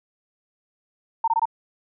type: tone bursts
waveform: sine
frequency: 909 Hz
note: A#5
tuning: 44 cents flat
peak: -17 dBFS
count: 4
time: 1.24-1.455 s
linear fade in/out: 5 ms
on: 38 ms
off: 21 ms
effects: none